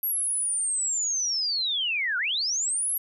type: linear two-way sweep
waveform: sine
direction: down then up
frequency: 11690 to 1388 to 11690 Hz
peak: -24 dBFS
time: 0.03-2.98 s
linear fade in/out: 5 ms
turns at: 2.18 s
effects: none